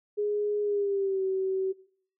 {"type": "tone with pitch glide", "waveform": "sine", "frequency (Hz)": [415.3, 380.8], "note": ["G#4", "F#4"], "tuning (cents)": [0, 50], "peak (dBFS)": -25, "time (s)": [0.17, 1.73], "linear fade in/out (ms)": 20, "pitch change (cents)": -150, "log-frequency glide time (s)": [0.62, 1.23], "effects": ["noise-tail reverb RT60 0.6 s tail -21 dB re dry"]}